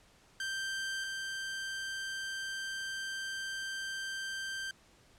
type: tone pair in turn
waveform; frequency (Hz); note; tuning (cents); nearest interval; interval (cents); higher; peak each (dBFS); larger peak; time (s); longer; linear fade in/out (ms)
sawtooth; 1568 / 1568; G6 / G6; 0 / 0; unison; 0; neither; -31 / -33; first; 0.4-1.04 / 1.04-4.71; second; 2
effects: pink hiss -63 dBFS RMS until 5.18 s + low-pass 9000 Hz 12 dB/octave